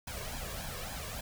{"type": "noise with flanger", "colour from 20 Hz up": "pink", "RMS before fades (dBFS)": -40, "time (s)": [0.07, 1.21], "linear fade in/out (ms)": 5, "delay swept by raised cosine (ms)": [1.2, 1.82], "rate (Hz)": 3.5, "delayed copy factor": 0.75, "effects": []}